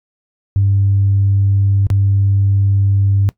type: tone with dropouts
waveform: sine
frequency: 99 Hz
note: G2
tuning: 18 cents sharp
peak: -9 dBFS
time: 0.56-3.29 s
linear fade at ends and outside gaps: 0 ms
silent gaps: 1.868-1.902 s
effects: noise-tail reverb RT60 0.1 s tail -20 dB re dry + tanh soft clip ceiling -5 dBFS